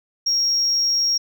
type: tone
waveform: sine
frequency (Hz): 5588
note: F8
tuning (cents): 0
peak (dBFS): -15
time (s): 0.26-1.18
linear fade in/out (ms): 10
effects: tanh soft clip ceiling -14 dBFS